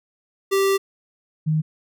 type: tone pair in turn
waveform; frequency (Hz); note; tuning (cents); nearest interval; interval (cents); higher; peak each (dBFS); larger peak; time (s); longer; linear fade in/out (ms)
square / sine; 390.8 / 155.9; G4 / D#3; -5 / +4; octave + major third; 1591; first; -17; neither; 0.51-0.78 / 1.46-1.62; first; 20
effects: none